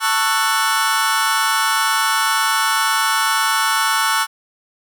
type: chord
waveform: sawtooth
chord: F# minor seventh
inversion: first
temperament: just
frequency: 888 / 1110 / 1332 / 1480 Hz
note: A5 / C#6 / E6 / F#6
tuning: +16 / +2 / +18 / 0 cents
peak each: -17 dBFS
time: 0-4.27 s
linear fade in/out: 50 ms
effects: none